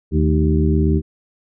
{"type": "harmonic tone with a mistuned harmonic", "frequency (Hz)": 77.78, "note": "D#2", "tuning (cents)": 0, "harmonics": [1, 2, 3, 4, 5], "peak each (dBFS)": [-16, -19, -21, -22, -23], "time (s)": [0.11, 1.02], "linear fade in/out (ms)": 50, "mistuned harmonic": 3, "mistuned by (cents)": -82, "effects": []}